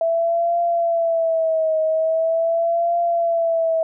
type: tone with vibrato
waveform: sine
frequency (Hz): 659.3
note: E5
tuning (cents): 0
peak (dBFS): -16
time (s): 0.01-3.83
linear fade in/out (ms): 2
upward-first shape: triangle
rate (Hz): 0.42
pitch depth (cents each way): 77
effects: none